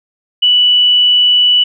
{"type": "tone", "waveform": "sine", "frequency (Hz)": 2960, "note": "F#7", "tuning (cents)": 0, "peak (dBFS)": -6, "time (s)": [0.42, 1.64], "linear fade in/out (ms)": 10, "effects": []}